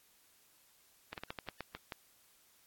slowing click train, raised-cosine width 0.3 ms, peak -24 dBFS, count 9, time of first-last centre 1.13-1.922 s, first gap 48 ms, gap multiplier 1.2, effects white hiss -67 dBFS RMS until 2.66 s + AAC 64 kbps

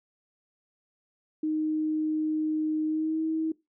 sine tone with pitch glide, 310.3 to 318.8 Hz, D#4 to D#4, -5 to +42 cents, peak -25 dBFS, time 1.43-3.52 s, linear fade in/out 5 ms, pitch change +47 cents, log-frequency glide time 2.86-3.21 s, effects noise-tail reverb RT60 0.2 s tail -20 dB re dry

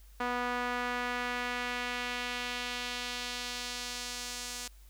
sawtooth tone with band-pass filter sweep, 245.2 Hz, B3, 12 cents flat, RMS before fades -36 dBFS, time 0.2-4.68 s, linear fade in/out 5 ms, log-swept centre 1200 to 6800 Hz, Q 1.1, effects added 50 Hz sine -52 dBFS peak until 4.89 s + white hiss -64 dBFS RMS until 4.89 s

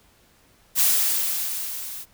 blue noise with level ramp, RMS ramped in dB -17 to -36 dBFS, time 0.75-2.06 s, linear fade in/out 50 ms, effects pink hiss -58 dBFS RMS until 2.13 s

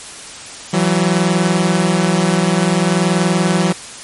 sawtooth tone pair together, 167.58 / 188.1 Hz, E3 / F#3, +29 / +29 cents, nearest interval major second, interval 200 cents, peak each -11 dBFS, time 0.73-3.73 s, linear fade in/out 10 ms, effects white hiss -32 dBFS RMS until 4.03 s + MP3 48 kbps

